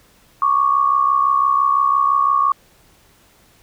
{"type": "tone pair together", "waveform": "sine", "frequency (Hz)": [1108.7, 1174.6], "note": ["C#6", "D6"], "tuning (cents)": [0, 0], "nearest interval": "minor second", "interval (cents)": 100, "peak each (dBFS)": [-14, -18], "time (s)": [0.42, 2.52], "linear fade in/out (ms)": 2, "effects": ["pink hiss -53 dBFS RMS until 3.62 s"]}